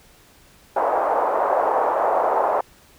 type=band-pass noise; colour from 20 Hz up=pink; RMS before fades=-20 dBFS; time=0.76-2.61 s; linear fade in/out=5 ms; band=550 to 990 Hz; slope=24 dB/octave; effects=pink hiss -52 dBFS RMS until 2.98 s